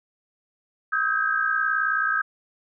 sine tone cluster, 1274 / 1556 / 1615 Hz, D#6 / G6 / G#6, +41 / -13 / -49 cents, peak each -25 dBFS, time 0.92-2.22 s, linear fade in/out 10 ms, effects none

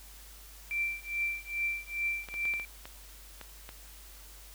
sine tone with tremolo, 2349 Hz, D7, in tune, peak -27 dBFS, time 0.71-2.65 s, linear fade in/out 0 ms, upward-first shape triangle, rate 2.4 Hz, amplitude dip 100%
clicks, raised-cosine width 0.3 ms, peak -27 dBFS, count 8, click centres 2.287 / 2.341 / 2.454 / 2.538 / 2.598 / 2.855 / 3.413 / 3.691 s
effects added 50 Hz sine -51 dBFS peak until 4.54 s + white hiss -53 dBFS RMS until 4.54 s

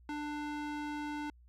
square tone with band-pass filter, 296.7 Hz, D4, 18 cents sharp, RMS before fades -39 dBFS, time 0.09-1.3 s, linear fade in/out 2 ms, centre 1000 Hz, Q 0.51, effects added 60 Hz sine -57 dBFS peak until 1.48 s

